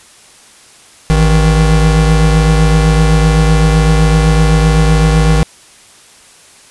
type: tone pair together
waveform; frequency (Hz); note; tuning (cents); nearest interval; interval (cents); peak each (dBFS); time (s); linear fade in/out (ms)
square; 55.05 / 157.3; A1 / D#3; +2 / +19; octave + tritone; 1817; -10; 1.1-5.43; 0
effects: white hiss -41 dBFS RMS until 6.7 s + resampled to 24000 Hz